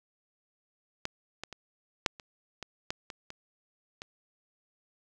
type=clicks; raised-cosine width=0.2 ms; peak=-15 / -20 / -25 / -7 / -28 / -21 / -15 / -23 / -25 / -23 dBFS; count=10; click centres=1.054 / 1.436 / 1.527 / 2.062 / 2.198 / 2.627 / 2.905 / 3.102 / 3.304 / 4.019 s; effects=none